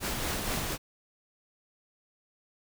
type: noise with tremolo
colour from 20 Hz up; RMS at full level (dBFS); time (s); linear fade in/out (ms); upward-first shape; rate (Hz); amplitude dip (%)
pink; -31; 0-0.78; 50; sine; 4.2; 30
effects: none